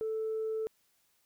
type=tone; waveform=sine; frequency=440 Hz; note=A4; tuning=in tune; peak=-30 dBFS; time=0.01-0.67 s; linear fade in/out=0 ms; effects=tanh soft clip ceiling -28 dBFS + white hiss -72 dBFS RMS until 1.25 s